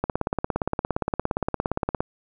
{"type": "click train", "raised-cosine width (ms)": 1, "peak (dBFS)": -9, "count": 35, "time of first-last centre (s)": [0.04, 2.005], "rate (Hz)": 17.3, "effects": []}